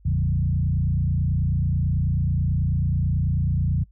sine tone with frequency modulation, 110.2 Hz, A2, 3 cents sharp, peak -19 dBFS, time 0.05-3.84 s, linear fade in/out 10 ms, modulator 29.2 Hz, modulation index 1.8, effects noise-tail reverb RT60 0.1 s tail -19 dB re dry + added 50 Hz sine -50 dBFS peak until 3.91 s

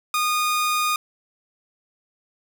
sawtooth tone, 1228 Hz, D#6, 23 cents flat, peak -16 dBFS, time 0.14-0.96 s, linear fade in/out 2 ms, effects 7-bit

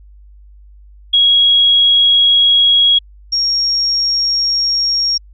sine tone pair in turn, 3311 / 5568 Hz, G#7 / F8, -6 / -6 cents, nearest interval major sixth, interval 900 cents, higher second, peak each -7 / -12 dBFS, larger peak first, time 1.13-2.99 / 3.32-5.18 s, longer neither, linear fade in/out 10 ms, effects added 50 Hz sine -38 dBFS peak until 5.33 s

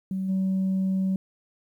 sine tone with level steps, 190 Hz, F#3, 46 cents sharp, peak -25 / -20 dBFS, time 0.11-1.16 s, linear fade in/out 2 ms, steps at 0.28 s, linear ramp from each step 20 ms, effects tanh soft clip ceiling -20 dBFS + 10-bit

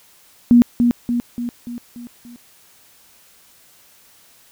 sine tone with echo, 239.7 Hz, A#3, 48 cents sharp, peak -6 dBFS, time 0.51-0.62 s, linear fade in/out 0 ms, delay 290 ms, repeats 6, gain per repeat -5 dB, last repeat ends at 2.36 s, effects white hiss -51 dBFS RMS until 4.51 s

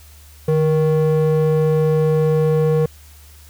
triangle ring-modulated tone, 312.5 Hz, D#4, 8 cents sharp, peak -8 dBFS, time 0.48-2.86 s, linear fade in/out 5 ms, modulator 160 Hz, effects added 74 Hz sine -42 dBFS peak until 3.49 s + white hiss -48 dBFS RMS until 3.49 s

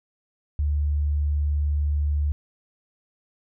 sine tone, 73.42 Hz, D2, in tune, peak -20 dBFS, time 0.59-2.32 s, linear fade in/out 0 ms, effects none

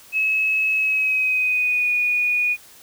sine tone with pitch glide, 2578 to 2460 Hz, E7 to D#7, -39 to -20 cents, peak -17 dBFS, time 0.12-2.57 s, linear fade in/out 50 ms, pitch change -81 cents, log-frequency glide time 0.74-1.91 s, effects white hiss -47 dBFS RMS until 2.82 s

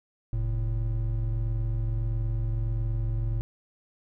triangle tone pair together, 44.55 / 112.1 Hz, F1 / A2, +35 / +33 cents, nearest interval octave + major third, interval 1598 cents, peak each -26 dBFS, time 0.33-3.41 s, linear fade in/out 0 ms, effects none

